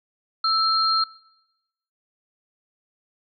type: tone pair together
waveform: sine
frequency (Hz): 1318.5 / 4204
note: E6 / C8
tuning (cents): 0 / +7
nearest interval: octave + minor sixth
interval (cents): 2007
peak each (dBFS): -21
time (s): 0.44-1.04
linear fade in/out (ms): 5
effects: noise-tail reverb RT60 0.9 s tail -21 dB re dry